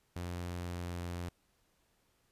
sawtooth tone with pitch glide, 87.9 to 87.34 Hz, F2 to F2, +12 to +1 cents, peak -34 dBFS, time 0.16-1.29 s, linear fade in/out 0 ms, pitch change -11 cents, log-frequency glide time 0.65-0.99 s, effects pink hiss -74 dBFS RMS until 2.31 s + resampled to 32000 Hz

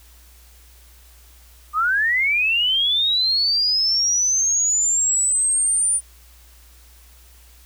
sine linear sweep, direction up, 1185 to 9390 Hz, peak -16 dBFS, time 1.73-6.01 s, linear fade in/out 50 ms, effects added 60 Hz sine -47 dBFS peak until 7.65 s + white hiss -52 dBFS RMS until 7.65 s

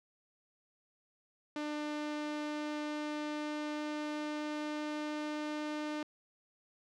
sawtooth tone with pitch glide, 299 to 301.6 Hz, D4 to D4, +31 to +46 cents, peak -32 dBFS, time 1.56-6.03 s, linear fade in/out 2 ms, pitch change +15 cents, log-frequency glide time 1.7-5.75 s, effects low-pass 5000 Hz 12 dB/octave

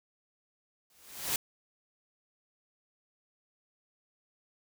white noise with exponential growth, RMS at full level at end -28 dBFS, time 0.9-1.36 s, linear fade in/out 2 ms, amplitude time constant 99 ms, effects none

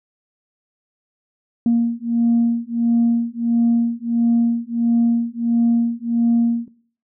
sine beating tone pair, 233.1 / 234.6 Hz, A#3 / A#3, 0 / +11 cents, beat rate 1.5 Hz, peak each -17 dBFS, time 1.66-6.68 s, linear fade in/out 2 ms, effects noise-tail reverb RT60 0.5 s tail -18 dB re dry + tanh soft clip ceiling -9 dBFS

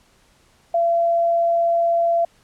sine tone, 679 Hz, F5, 49 cents flat, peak -15 dBFS, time 0.74-2.25 s, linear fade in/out 5 ms, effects pink hiss -57 dBFS RMS until 2.43 s + low-pass 10000 Hz 12 dB/octave

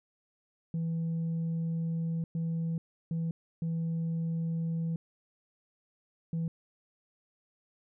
sine tone bursts at uneven times, 164.81 Hz, E3, in tune, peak -27 dBFS, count 5, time 0.74-2.24 / 2.35-2.78 / 3.11-3.31 / 3.62-4.96 / 6.33-6.48 s, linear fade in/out 2 ms, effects tanh soft clip ceiling -28 dBFS

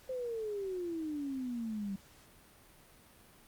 sine exponential sweep, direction down, 523.3 to 192.1 Hz, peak -35 dBFS, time 0.09-1.96 s, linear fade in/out 5 ms, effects pink hiss -60 dBFS RMS until 3.47 s + Opus 48 kbps

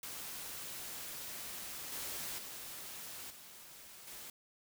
white noise with level steps, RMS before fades -45 / -42 / -47 / -54 / -49 dBFS, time 0.03-4.3 s, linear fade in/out 2 ms, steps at 1.92 / 2.38 / 3.3 / 4.07 s, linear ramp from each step 5 ms, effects none

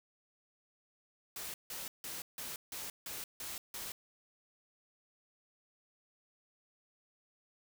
white noise bursts, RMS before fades -43 dBFS, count 8, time 1.36-3.92 s, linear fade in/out 2 ms, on 180 ms, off 160 ms, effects none

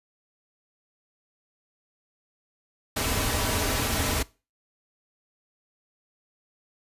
pink noise with comb filter, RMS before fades -26 dBFS, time 2.96-4.23 s, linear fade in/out 10 ms, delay 5.6 ms, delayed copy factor -0.5, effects noise-tail reverb RT60 0.3 s tail -21 dB re dry + resampled to 32000 Hz

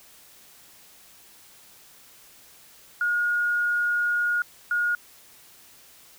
sine tone bursts at uneven times, 1435 Hz, F6, 47 cents sharp, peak -21 dBFS, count 2, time 3.01-4.42 / 4.71-4.95 s, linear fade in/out 2 ms, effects white hiss -52 dBFS RMS until 6.18 s

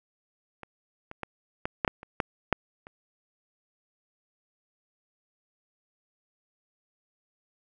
clicks, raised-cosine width 0.5 ms, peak -26 / -25 / -18 / -14 / -9 / -9 / -28 / -10 / -6 / -29 dBFS, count 10, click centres 0.633 / 1.114 / 1.233 / 1.655 / 1.848 / 1.878 / 2.031 / 2.202 / 2.527 / 2.869 s, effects none

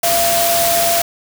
sine tone in noise, 683 Hz, F5, 39 cents flat, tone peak -15 dBFS, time 0.03-1.02 s, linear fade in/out 5 ms, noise white, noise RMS -17 dBFS, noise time 0.03-1.02 s, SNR -1 dB, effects none

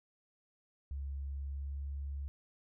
sine tone with pitch glide, 69.3 to 70.02 Hz, C#2 to C#2, 0 to +18 cents, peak -37 dBFS, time 0.91-2.28 s, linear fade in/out 0 ms, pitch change +18 cents, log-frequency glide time 1.39-1.82 s, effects none

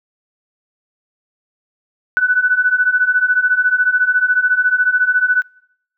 sine beating tone pair, 1483 / 1497 Hz, F#6 / F#6, +4 / +20 cents, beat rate 14 Hz, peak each -16 / -13 dBFS, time 2.17-5.42 s, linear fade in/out 0 ms, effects noise-tail reverb RT60 0.8 s tail -26 dB re dry

